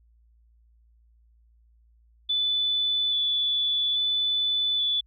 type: tone with vibrato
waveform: sine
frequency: 3474 Hz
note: A7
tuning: 23 cents flat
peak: -22 dBFS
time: 2.29-5.01 s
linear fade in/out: 10 ms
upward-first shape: square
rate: 0.6 Hz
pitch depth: 8 cents each way
effects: added 57 Hz sine -57 dBFS peak until 5.06 s